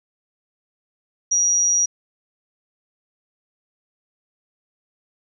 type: tone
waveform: sine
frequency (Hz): 5760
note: F#8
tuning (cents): -47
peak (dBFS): -15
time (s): 1.31-1.86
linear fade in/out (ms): 10
effects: none